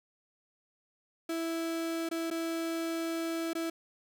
35% pulse tone with dropouts, 329.6 Hz, E4, in tune, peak -30 dBFS, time 1.29-3.7 s, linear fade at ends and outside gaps 5 ms, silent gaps 2.09-2.112 / 2.303-2.31 / 3.533-3.551 s, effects none

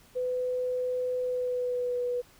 sine tone with pitch glide, 502 to 490.3 Hz, B4 to B4, +28 to -13 cents, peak -27 dBFS, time 0.15-2.22 s, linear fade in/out 20 ms, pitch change -41 cents, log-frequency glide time 1.2-2.03 s, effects pink hiss -58 dBFS RMS until 2.39 s

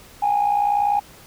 sine tone with amplitude modulation, 820 Hz, G#5, 22 cents flat, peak -12 dBFS, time 0.22-1 s, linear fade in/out 10 ms, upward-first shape sine, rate 60.3 Hz, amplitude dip 70%, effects tanh soft clip ceiling -11 dBFS + pink hiss -46 dBFS RMS until 1.26 s

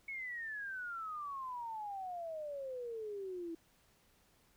sine exponential sweep, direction down, 2217 to 325.8 Hz, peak -40 dBFS, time 0.08-3.55 s, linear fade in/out 5 ms, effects pink hiss -70 dBFS RMS until 4.56 s

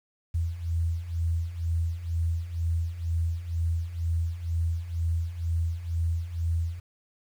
sine beating tone pair, 82 / 84.1 Hz, E2 / E2, -9 / +35 cents, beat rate 2.1 Hz, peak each -31 / -27 dBFS, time 0.34-6.8 s, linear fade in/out 10 ms, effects 9-bit

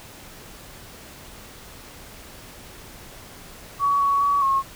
sine tone with pitch steps, 1128 / 1120 / 1133 / 1085 Hz, C#6 / C#6 / C#6 / C#6, +30 / +18 / +37 / -37 cents, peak -17 dBFS, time 3.79-4.63 s, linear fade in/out 50 ms, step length 210 ms, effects pink hiss -43 dBFS RMS until 4.75 s

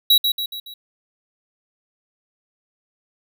square tone with echo, 3881 Hz, B7, 31 cents flat, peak -11 dBFS, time 0.1-0.18 s, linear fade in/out 5 ms, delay 140 ms, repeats 4, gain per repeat -6 dB, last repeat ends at 0.74 s, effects none

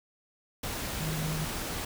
sine tone in noise, 157.4 Hz, D#3, 20 cents sharp, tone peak -31 dBFS, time 1-1.45 s, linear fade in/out 5 ms, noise pink, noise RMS -35 dBFS, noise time 0.63-1.85 s, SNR +1 dB, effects none

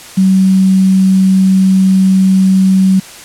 sine tone with quantisation, 189.7 Hz, F#3, 43 cents sharp, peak -5 dBFS, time 0.17-3 s, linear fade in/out 10 ms, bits 5, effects white hiss -32 dBFS RMS until 3.24 s + low-pass 10000 Hz 12 dB/octave

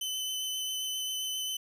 sawtooth tone with vibrato, 3036 Hz, F#7, 44 cents sharp, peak -29 dBFS, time 0.01-1.57 s, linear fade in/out 5 ms, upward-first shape sine, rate 7.5 Hz, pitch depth 11 cents each way, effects none

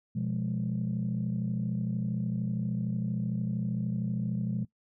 sine chord, F diminished, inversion second, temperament equal, 123.47 / 174.61 / 207.7 Hz, Cb3 / F3 / Ab3, 0 / 0 / 0 cents, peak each -32 dBFS, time 0.15-4.65 s, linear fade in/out 10 ms, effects noise-tail reverb RT60 0.1 s tail -19 dB re dry + tanh soft clip ceiling -22 dBFS

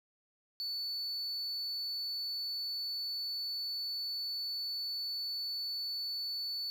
triangle tone, 4470 Hz, C#8, 14 cents sharp, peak -34 dBFS, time 0.6-6.7 s, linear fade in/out 0 ms, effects 10-bit

